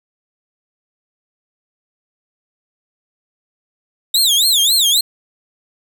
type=tone with vibrato; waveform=sawtooth; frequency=3682 Hz; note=A#7; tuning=22 cents flat; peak=-8 dBFS; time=4.14-5.01 s; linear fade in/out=5 ms; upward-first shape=sine; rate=3.7 Hz; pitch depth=250 cents each way; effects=none